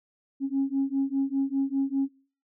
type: beating tone pair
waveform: sine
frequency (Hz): 270.4 / 275.4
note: C#4 / C#4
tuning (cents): -43 / -11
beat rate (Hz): 5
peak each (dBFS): -26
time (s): 0.4-2.09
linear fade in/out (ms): 50
effects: noise-tail reverb RT60 0.4 s tail -21 dB re dry + tanh soft clip ceiling -18 dBFS